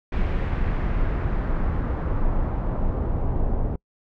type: noise with low-pass filter sweep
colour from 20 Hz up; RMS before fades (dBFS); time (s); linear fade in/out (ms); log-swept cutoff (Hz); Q
brown; -23; 0.12-3.76; 5; 2400 to 750; 1.2
effects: noise-tail reverb RT60 0.1 s tail -26 dB re dry